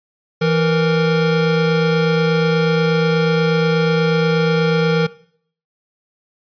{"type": "tone pair together", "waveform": "square", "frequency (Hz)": [164.83, 466.2], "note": ["E3", "A#4"], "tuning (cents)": [0, 0], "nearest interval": "octave + tritone", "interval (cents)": 1800, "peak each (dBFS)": -17, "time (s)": [0.41, 5.07], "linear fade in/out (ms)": 10, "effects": ["noise-tail reverb RT60 0.6 s tail -20 dB re dry", "resampled to 11025 Hz"]}